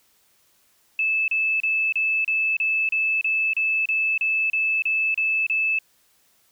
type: tone bursts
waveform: sine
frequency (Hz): 2619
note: E7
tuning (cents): -12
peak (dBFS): -19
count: 15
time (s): 0.99-5.788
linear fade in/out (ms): 2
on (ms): 290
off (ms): 32
effects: white hiss -62 dBFS RMS until 6.51 s